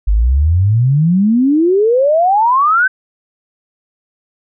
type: exponential sweep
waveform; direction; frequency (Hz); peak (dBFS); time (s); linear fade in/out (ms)
sine; up; 48.09 to 1568; -8; 0.07-2.88; 10
effects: none